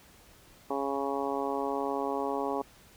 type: harmonic tone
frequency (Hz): 138.59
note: C#3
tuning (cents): 0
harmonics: 2 / 3 / 4 / 5 / 6 / 7 / 8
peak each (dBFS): -36 / -34 / -37 / -38 / -36 / -39 / -39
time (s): 0.7-2.62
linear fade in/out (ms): 5
effects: pink hiss -57 dBFS RMS until 2.96 s